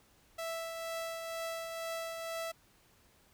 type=tone with tremolo; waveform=sawtooth; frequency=659.3 Hz; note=E5; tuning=in tune; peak=-32 dBFS; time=0.38-2.52 s; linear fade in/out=10 ms; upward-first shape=triangle; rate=2.1 Hz; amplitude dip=40%; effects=pink hiss -66 dBFS RMS until 3.33 s

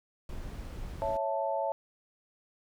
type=noise; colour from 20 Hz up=brown; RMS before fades=-40 dBFS; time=0.29-1.17 s; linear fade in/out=2 ms
type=chord; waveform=sine; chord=A major; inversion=first; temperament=equal; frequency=554.4 / 659.3 / 880 Hz; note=C#5 / E5 / A5; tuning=0 / 0 / 0 cents; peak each=-33 dBFS; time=1.02-1.72 s; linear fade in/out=0 ms
effects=none

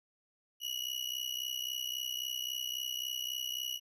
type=tone with amplitude modulation; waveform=35% pulse; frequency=2913 Hz; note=F#7; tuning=28 cents flat; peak=-30 dBFS; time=0.6-3.8 s; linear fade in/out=50 ms; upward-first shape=sine; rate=63.7 Hz; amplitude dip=85%; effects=none

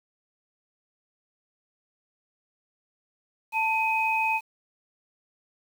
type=tone pair together; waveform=sine; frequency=888 / 2516 Hz; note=A5 / D#7; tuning=+16 / +19 cents; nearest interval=octave + tritone; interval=1803 cents; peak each=-25 / -25 dBFS; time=3.52-4.41 s; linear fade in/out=50 ms; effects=8-bit

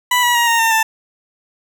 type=tone with pitch steps; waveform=20% pulse; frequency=987.8 / 966.9 / 946.5 / 926.5 / 906.9 / 887.7 Hz; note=B5 / B5 / A#5 / A#5 / A#5 / A5; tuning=0 / -37 / +26 / -11 / -48 / +15 cents; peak=-7 dBFS; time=0.11-0.83 s; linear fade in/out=5 ms; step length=120 ms; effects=none

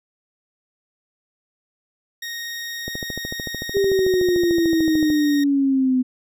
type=tone; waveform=20% pulse; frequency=1864.7 Hz; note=A#6; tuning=in tune; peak=-23 dBFS; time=2.22-5.44 s; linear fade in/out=5 ms
type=click train; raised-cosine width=2 ms; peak=-16 dBFS; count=31; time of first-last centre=2.88-5.102 s; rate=13.5 Hz
type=exponential sweep; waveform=sine; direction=down; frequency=400.3 to 252.4 Hz; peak=-15 dBFS; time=3.74-6.03 s; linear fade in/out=20 ms
effects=none

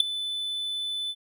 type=tone with ADSR envelope; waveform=triangle; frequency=3504 Hz; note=A7; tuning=8 cents flat; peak=-10 dBFS; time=0-1.15 s; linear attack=4 ms; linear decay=7 ms; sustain=-17 dB; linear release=50 ms; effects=none

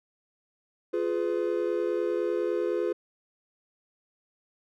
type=chord; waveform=triangle; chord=F diminished; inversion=none; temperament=just; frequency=349.2 / 419.1 / 502.9 Hz; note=F4 / Ab4 / Cb5; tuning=0 / +16 / +31 cents; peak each=-27 / -28 / -29 dBFS; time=0.93-2.93 s; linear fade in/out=10 ms; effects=none

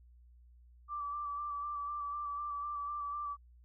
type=tone with vibrato; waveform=sine; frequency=1166 Hz; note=D6; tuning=13 cents flat; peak=-36 dBFS; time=0.88-3.37 s; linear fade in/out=50 ms; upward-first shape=square; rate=4 Hz; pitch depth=21 cents each way; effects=added 60 Hz sine -57 dBFS peak until 3.64 s

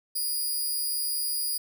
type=tone; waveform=5% pulse; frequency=4877 Hz; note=D#8; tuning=35 cents flat; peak=-20 dBFS; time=0.15-1.58 s; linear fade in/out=10 ms; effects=none

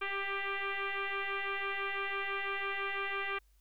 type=tone with frequency modulation; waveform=sine; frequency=392 Hz; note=G4; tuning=in tune; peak=-33 dBFS; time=0.01-3.39 s; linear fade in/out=10 ms; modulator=395 Hz; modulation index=6.2; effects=added 50 Hz sine -63 dBFS peak until 3.6 s + white hiss -75 dBFS RMS until 3.6 s

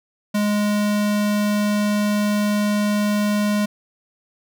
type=tone; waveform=square; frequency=207.7 Hz; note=G#3; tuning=in tune; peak=-18 dBFS; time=0.34-3.66 s; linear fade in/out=10 ms; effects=none

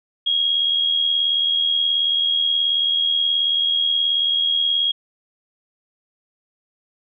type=tone with amplitude modulation; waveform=sine; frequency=3286 Hz; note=G#7; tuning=19 cents flat; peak=-14 dBFS; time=0.26-4.92 s; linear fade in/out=10 ms; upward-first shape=sine; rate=78.6 Hz; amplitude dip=50%; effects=none

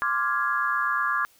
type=chord; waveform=sine; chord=D half-diminished seventh; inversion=third; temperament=equal; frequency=1046.5 / 1174.7 / 1396.9 / 1661.2 Hz; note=C6 / D6 / F6 / Ab6; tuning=0 / 0 / 0 / 0 cents; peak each=-31 / -26 / -29 / -27 dBFS; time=0.02-1.25 s; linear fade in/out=0 ms; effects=white hiss -59 dBFS RMS until 1.39 s

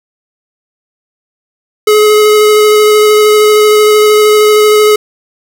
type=tone with vibrato; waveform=square; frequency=424.2 Hz; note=G#4; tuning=37 cents sharp; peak=-4 dBFS; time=1.87-4.96 s; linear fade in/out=5 ms; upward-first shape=square; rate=13 Hz; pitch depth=8 cents each way; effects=none

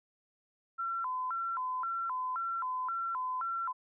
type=tone with vibrato; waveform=sine; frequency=1174.7 Hz; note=D6; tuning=in tune; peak=-32 dBFS; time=0.78-3.73 s; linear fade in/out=20 ms; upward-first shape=square; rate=1.9 Hz; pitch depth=250 cents each way; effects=none

